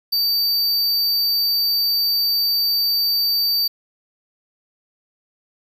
square tone, 4623 Hz, D8, 28 cents flat, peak -17 dBFS, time 0.12-3.68 s, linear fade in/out 10 ms, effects 8-bit

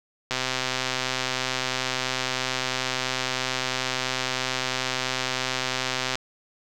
click train, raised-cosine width 0.2 ms, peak -8 dBFS, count 755, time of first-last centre 0.31-6.155 s, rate 129 Hz, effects none

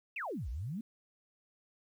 sine exponential two-way sweep, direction down then up, 2848 to 53.6 to 240.8 Hz, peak -36 dBFS, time 0.16-0.81 s, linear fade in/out 5 ms, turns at 0.49 s, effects 11-bit

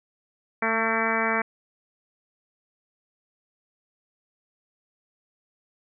harmonic tone with a mistuned harmonic, 224.6 Hz, A3, 36 cents sharp, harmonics 1 / 2 / 3 / 4 / 5 / 6 / 7 / 8 / 9 / 10, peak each -31 / -31 / -31 / -31 / -31 / -31 / -31 / -31 / -31 / -31 dBFS, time 0.62-1.42 s, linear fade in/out 5 ms, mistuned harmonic 10, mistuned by +35 cents, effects none

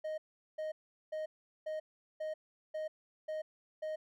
triangle tone bursts, 622.3 Hz, D#5, in tune, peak -34 dBFS, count 8, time 0.04-3.96 s, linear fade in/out 10 ms, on 140 ms, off 400 ms, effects none

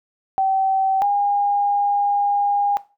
sine tone pair in turn, 770 / 811.9 Hz, G5 / G#5, -31 / -39 cents, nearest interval minor second, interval 92 cents, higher second, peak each -15 dBFS, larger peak neither, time 0.38-1.02 / 1.02-2.77 s, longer second, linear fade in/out 0 ms, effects noise-tail reverb RT60 0.3 s tail -17 dB re dry

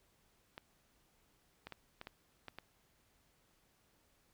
clicks, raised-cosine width 0.3 ms, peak -30 dBFS, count 7, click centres 0.579 / 1.67 / 1.723 / 2.014 / 2.071 / 2.483 / 2.586 s, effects pink hiss -73 dBFS RMS until 4.33 s

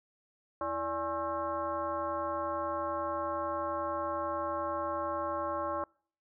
sine tone with frequency modulation, 830.6 Hz, G#5, in tune, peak -31 dBFS, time 0.61-5.84 s, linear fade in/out 2 ms, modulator 250 Hz, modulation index 1.8, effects noise-tail reverb RT60 0.5 s tail -26 dB re dry

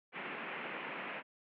white band-pass noise, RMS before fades -43 dBFS, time 0.12-1.23 s, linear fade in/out 50 ms, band 160 to 2700 Hz, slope 48 dB/octave, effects none

